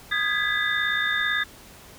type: tone cluster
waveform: sine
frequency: 1241 / 1626 / 1684 / 1991 / 3620 Hz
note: D#6 / G#6 / G#6 / B6 / A7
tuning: -5 / -37 / +24 / +14 / +48 cents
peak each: -32 / -29 / -25 / -29 / -29 dBFS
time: 0.11-1.44 s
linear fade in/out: 10 ms
effects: pink hiss -47 dBFS RMS until 1.98 s